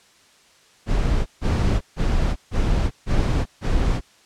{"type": "noise bursts", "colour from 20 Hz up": "brown", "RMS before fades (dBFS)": -19, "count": 6, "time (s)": [0.86, 4.01], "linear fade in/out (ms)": 50, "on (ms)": 400, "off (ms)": 150, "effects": ["white hiss -54 dBFS RMS until 4.25 s", "low-pass 7000 Hz 12 dB/octave"]}